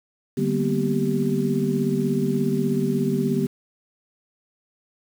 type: tone cluster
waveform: sine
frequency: 148.1 / 193.5 / 232.2 / 248.8 / 389.4 Hz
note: D3 / G3 / A#3 / B3 / G4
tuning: +15 / -22 / -7 / +13 / -12 cents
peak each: -26 dBFS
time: 0.37-3.47 s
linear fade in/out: 10 ms
effects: 7-bit